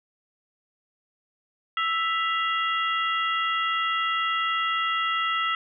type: harmonic tone with a mistuned harmonic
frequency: 659.3 Hz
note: E5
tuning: in tune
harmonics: 2 / 3 / 4 / 5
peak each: -25 / -29 / -31 / -33 dBFS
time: 1.77-5.55 s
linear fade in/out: 2 ms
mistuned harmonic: 4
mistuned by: +100 cents
effects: none